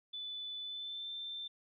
sine tone with pitch glide, 3490 to 3561 Hz, A7 to A7, -15 to +20 cents, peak -40 dBFS, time 0.13-1.48 s, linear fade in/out 10 ms, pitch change +35 cents, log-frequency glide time 0.61-1.12 s, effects none

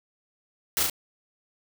white noise with echo, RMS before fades -25 dBFS, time 0.77-0.83 s, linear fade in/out 0 ms, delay 34 ms, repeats 2, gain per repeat -2 dB, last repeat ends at 0.898 s, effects none

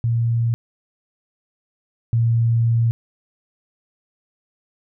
sine tone pair in turn, 116.54 / 115.87 Hz, A#2 / A#2, 0 / -10 cents, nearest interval unison, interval 10 cents, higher first, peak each -16 / -14 dBFS, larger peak second, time 0.04-0.54 / 2.13-2.91 s, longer second, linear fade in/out 0 ms, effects none

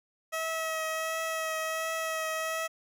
15% pulse tone with vibrato, 642 Hz, E5, 46 cents flat, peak -24 dBFS, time 0.32-2.68 s, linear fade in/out 20 ms, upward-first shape triangle, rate 1.4 Hz, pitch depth 18 cents each way, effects none

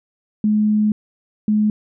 sine tone pair in turn, 212.2 / 212.2 Hz, G#3 / G#3, +38 / +38 cents, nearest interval unison, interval 0 cents, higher neither, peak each -13 dBFS, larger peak neither, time 0.44-0.92 / 1.48-1.7 s, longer first, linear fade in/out 2 ms, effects none

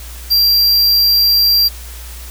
square tone, 4738 Hz, D8, 14 cents sharp, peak -9 dBFS, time 0.3-1.69 s, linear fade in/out 20 ms, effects added 60 Hz sine -29 dBFS peak until 2.3 s + white hiss -35 dBFS RMS until 2.3 s

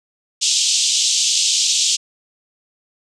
white band-pass noise, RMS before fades -17 dBFS, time 0.41-1.97 s, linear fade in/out 20 ms, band 2900 to 7700 Hz, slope 48 dB/octave, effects none

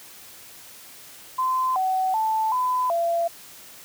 sine tone with pitch steps, 1030 / 753 / 879 / 1007 / 679 Hz, C6 / F#5 / A5 / B5 / F5, -28 / +30 / -2 / +33 / -49 cents, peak -20 dBFS, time 1.38-3.28 s, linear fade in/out 10 ms, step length 380 ms, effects white hiss -45 dBFS RMS until 3.84 s + high-pass 60 Hz 12 dB/octave

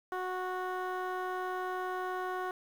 15% pulse tone with low-pass filter, 368.1 Hz, F#4, 9 cents flat, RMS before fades -36 dBFS, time 0.12-2.51 s, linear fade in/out 2 ms, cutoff 1600 Hz, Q 1.1, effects 9-bit

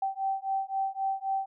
sine beating tone pair, 774 / 777.8 Hz, G5 / G5, -22 / -14 cents, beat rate 3.8 Hz, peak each -31 dBFS, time 0.02-1.46 s, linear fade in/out 5 ms, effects none

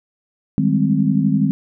sine chord, Ab major seventh, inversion second, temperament equal, 155.56 / 196 / 207.7 / 261.6 Hz, Eb3 / G3 / Ab3 / C4, 0 / 0 / 0 / 0 cents, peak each -19 dBFS, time 0.58-1.51 s, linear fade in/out 0 ms, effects none

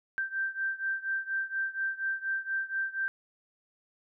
sine beating tone pair, 1566 / 1570.2 Hz, G6 / G6, -2 / +2 cents, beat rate 4.2 Hz, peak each -32 / -34 dBFS, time 0.18-3.08 s, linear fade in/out 0 ms, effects none

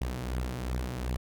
sawtooth beating tone pair, 60.4 / 63.1 Hz, B1 / B1, -38 / +38 cents, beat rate 2.7 Hz, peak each -32 / -29 dBFS, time 0.01-1.17 s, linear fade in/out 5 ms, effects none

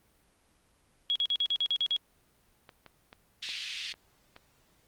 sine tone bursts, 3322 Hz, G#7, in tune, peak -25 dBFS, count 9, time 1.1-1.964 s, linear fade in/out 0 ms, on 56 ms, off 45 ms
clicks, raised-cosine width 0.3 ms, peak -31 dBFS, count 6, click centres 2.692 / 2.863 / 3.129 / 3.49 / 3.94 / 4.364 s
white band-pass noise, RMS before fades -36 dBFS, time 3.42-3.93 s, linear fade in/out 10 ms, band 2400 to 4300 Hz, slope 24 dB/octave
effects pink hiss -67 dBFS RMS until 4.87 s + Opus 32 kbps

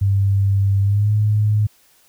sine tone with pitch glide, 98.7 to 105.78 Hz, G2 to G#2, +12 to +32 cents, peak -13 dBFS, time 0.01-1.67 s, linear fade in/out 10 ms, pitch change +120 cents, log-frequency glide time 0.81-1.12 s, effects white hiss -55 dBFS RMS until 2.08 s

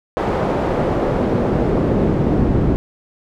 brown noise with band-pass filter sweep, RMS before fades -17 dBFS, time 0.17-2.76 s, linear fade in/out 0 ms, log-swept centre 700 to 260 Hz, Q 0.94, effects none

